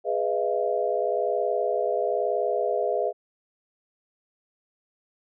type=chord; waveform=sine; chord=F half-diminished seventh; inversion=first; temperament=equal with one note detuned; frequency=415.3 / 493.9 / 622.3 / 683.3 Hz; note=Ab4 / Cb5 / Eb5 / F5; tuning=0 / 0 / 0 / -38 cents; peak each=-28 dBFS; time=0.04-3.13 s; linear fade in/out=50 ms; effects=none